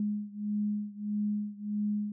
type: beating tone pair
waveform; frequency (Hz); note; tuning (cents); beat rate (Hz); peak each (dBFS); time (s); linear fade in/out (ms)
sine; 207.7 / 209.3; G#3 / G#3; 0 / +14; 1.6; -32 / -34; 0-2.12; 2
effects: none